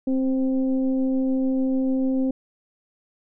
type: tone with frequency modulation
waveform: sine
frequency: 263.4 Hz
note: C4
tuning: 12 cents sharp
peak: -19 dBFS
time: 0.07-2.31 s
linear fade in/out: 5 ms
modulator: 260 Hz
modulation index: 0.58
effects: none